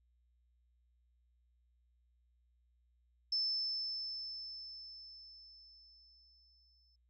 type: tone with exponential decay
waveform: sine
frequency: 5274 Hz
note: E8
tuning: in tune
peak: -31 dBFS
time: 3.32-6.96 s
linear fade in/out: 5 ms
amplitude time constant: 790 ms
effects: added 60 Hz sine -70 dBFS peak until 7.09 s